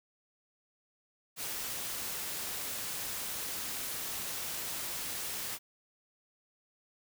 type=noise; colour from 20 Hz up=white; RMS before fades=-38 dBFS; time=1.36-5.59 s; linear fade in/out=50 ms; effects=none